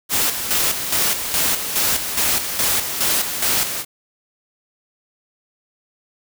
white noise with tremolo, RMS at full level -18 dBFS, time 0.09-3.85 s, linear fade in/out 50 ms, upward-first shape square, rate 2.4 Hz, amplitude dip 55%, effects none

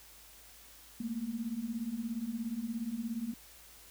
sine beating tone pair, 217.6 / 234.6 Hz, A3 / A#3, -19 / +11 cents, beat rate 17 Hz, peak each -39 / -36 dBFS, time 1-3.34 s, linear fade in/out 5 ms, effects added 54 Hz sine -63 dBFS peak until 3.9 s + white hiss -56 dBFS RMS until 3.9 s

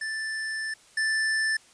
square tone pair in turn, 1762 / 1762 Hz, A6 / A6, +2 / +2 cents, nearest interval unison, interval 0 cents, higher neither, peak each -30 / -24 dBFS, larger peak second, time 0.01-0.74 / 0.97-1.57 s, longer first, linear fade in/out 5 ms, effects white hiss -56 dBFS RMS until 1.73 s + resampled to 22050 Hz

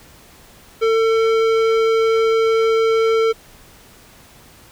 sine tone with tanh clipping, 448.9 Hz, A4, 35 cents sharp, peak -15 dBFS, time 0.81-3.33 s, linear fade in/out 20 ms, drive 16 dB, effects pink hiss -46 dBFS RMS until 4.71 s

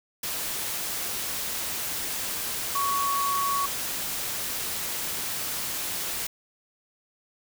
sine tone in noise, 1118 Hz, C#6, 14 cents sharp, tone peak -24 dBFS, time 2.75-3.66 s, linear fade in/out 5 ms, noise white, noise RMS -31 dBFS, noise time 0.23-6.27 s, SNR +4 dB, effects none

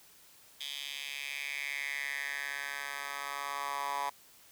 10% pulse tone with high-pass filter sweep, 141.2 Hz, C#3, 32 cents sharp, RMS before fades -38 dBFS, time 0.6-4.1 s, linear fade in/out 10 ms, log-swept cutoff 3200 to 960 Hz, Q 4.7, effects white hiss -59 dBFS RMS until 4.51 s

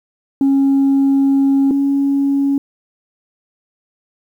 sine tone pair in turn, 274.1 / 278.1 Hz, C#4 / C#4, -19 / +6 cents, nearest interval unison, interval 25 cents, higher second, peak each -8 / -11 dBFS, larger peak first, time 0.41-1.71 / 1.71-2.58 s, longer first, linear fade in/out 2 ms, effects tanh soft clip ceiling -8 dBFS + 8-bit

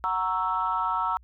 sine chord, F# dominant seventh, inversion none, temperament equal, 740 / 932.3 / 1108.7 / 1318.5 Hz, F#5 / A#5 / C#6 / E6, 0 / 0 / 0 / 0 cents, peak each -33 / -27 / -32 / -27 dBFS, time 0.04-1.17 s, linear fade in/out 0 ms, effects tanh soft clip ceiling -15 dBFS + added 60 Hz sine -51 dBFS peak until 1.23 s

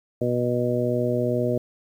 harmonic tone, 122.4 Hz, B2, 15 cents flat, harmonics 1 / 2 / 3 / 4 / 5, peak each -27 / -27 / -27 / -27 / -27 dBFS, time 0.21-1.58 s, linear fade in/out 5 ms, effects 9-bit

